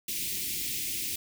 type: band-stop noise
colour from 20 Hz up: white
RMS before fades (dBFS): -33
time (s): 0.08-1.16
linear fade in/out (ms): 5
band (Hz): 390 to 2100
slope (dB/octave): 48
effects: none